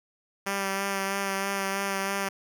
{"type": "tone with vibrato", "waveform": "5% pulse", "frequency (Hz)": 196, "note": "G3", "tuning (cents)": 0, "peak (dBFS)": -16, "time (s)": [0.46, 2.29], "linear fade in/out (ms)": 10, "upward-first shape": "sine", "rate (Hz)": 3.1, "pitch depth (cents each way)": 18, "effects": []}